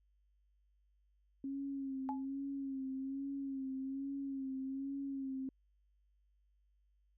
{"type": "tone with vibrato", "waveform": "sine", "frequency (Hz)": 270.8, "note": "C#4", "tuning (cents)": -40, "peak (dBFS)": -38, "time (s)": [1.44, 5.49], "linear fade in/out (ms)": 2, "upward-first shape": "sine", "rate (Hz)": 1.2, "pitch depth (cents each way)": 41}
{"type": "tone with exponential decay", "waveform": "sine", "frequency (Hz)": 850, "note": "G#5", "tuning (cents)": 40, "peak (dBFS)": -34, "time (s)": [2.09, 2.25], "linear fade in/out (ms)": 0, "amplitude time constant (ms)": 34}
{"effects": ["added 50 Hz sine -70 dBFS peak until 7.17 s"]}